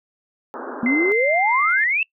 pink band-pass noise, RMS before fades -32 dBFS, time 0.54-1.12 s, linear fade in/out 0 ms, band 240 to 1600 Hz, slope 96 dB/octave
sine exponential sweep, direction up, 230.1 to 2712 Hz, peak -17 dBFS, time 0.83-2.03 s, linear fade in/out 2 ms
sine tone with pitch glide, 2070 to 2094 Hz, C7 to C7, -19 to +1 cents, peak -19 dBFS, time 0.86-1.84 s, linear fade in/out 2 ms, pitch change +20 cents, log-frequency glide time 1.06-1.33 s
effects noise-tail reverb RT60 0.1 s tail -24 dB re dry

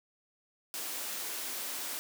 white high-pass noise, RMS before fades -38 dBFS, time 0.74-1.99 s, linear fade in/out 0 ms, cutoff 230 Hz, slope 24 dB/octave, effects none

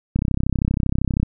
click train, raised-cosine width 5 ms, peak -7 dBFS, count 36, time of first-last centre 0.16-1.23 s, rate 32.7 Hz, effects none

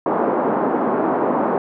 pink band-pass noise, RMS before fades -19 dBFS, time 0.06-1.58 s, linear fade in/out 2 ms, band 230 to 1100 Hz, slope 24 dB/octave, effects none

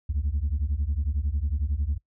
sine beating tone pair, 67 / 78 Hz, C2 / D#2, +42 / +5 cents, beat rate 11 Hz, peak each -25 dBFS, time 0.09-1.98 s, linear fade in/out 10 ms, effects noise-tail reverb RT60 0.1 s tail -23 dB re dry + tanh soft clip ceiling -20 dBFS

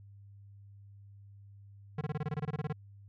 square tone bursts, 151.2 Hz, D#3, 49 cents flat, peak -32 dBFS, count 14, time 1.98-2.727 s, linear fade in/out 5 ms, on 32 ms, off 23 ms, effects added 100 Hz sine -51 dBFS peak until 3.08 s + low-pass 2000 Hz 12 dB/octave

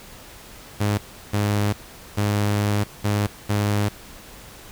sawtooth tone bursts at uneven times, 103.3 Hz, G#2, 9 cents flat, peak -15 dBFS, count 5, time 0.8-0.98 / 1.33-1.73 / 2.17-2.84 / 3.04-3.27 / 3.49-3.89 s, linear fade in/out 10 ms, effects pink hiss -43 dBFS RMS until 4.71 s

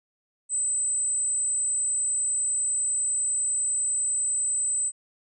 sine tone, 8070 Hz, B8, 36 cents sharp, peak -23 dBFS, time 0.49-4.92 s, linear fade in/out 50 ms, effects none

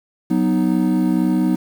triangle chord, B major, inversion second, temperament equal, 185 / 246.9 / 311.1 Hz, F#3 / B3 / D#4, 0 / 0 / 0 cents, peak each -17 dBFS, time 0.3-1.56 s, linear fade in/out 10 ms, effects 7-bit

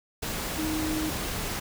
sine tone in noise, 312 Hz, D#4, 5 cents sharp, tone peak -28 dBFS, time 0.58-1.1 s, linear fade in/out 10 ms, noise pink, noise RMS -32 dBFS, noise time 0.22-1.6 s, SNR +1 dB, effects none

